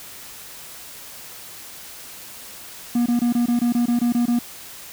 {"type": "tone bursts", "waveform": "triangle", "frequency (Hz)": 239.5, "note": "A#3", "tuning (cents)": 47, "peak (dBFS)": -14, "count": 11, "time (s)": [2.95, 4.39], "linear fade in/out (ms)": 5, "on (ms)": 110, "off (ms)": 23, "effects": ["white hiss -39 dBFS RMS until 4.92 s"]}